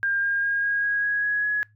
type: tone with pitch steps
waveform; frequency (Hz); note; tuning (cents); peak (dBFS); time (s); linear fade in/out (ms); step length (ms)
sine; 1603 / 1614.1 / 1625.4 / 1636.7 / 1648.1 / 1659.5 / 1671.1 / 1682.7; G6 / G#6 / G#6 / G#6 / G#6 / G#6 / G#6 / G#6; +38 / -50 / -38 / -26 / -14 / -2 / +10 / +22; -21; 0.03-1.63; 0; 200
effects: noise-tail reverb RT60 0.2 s tail -25 dB re dry + added 106 Hz sine -56 dBFS peak until 1.75 s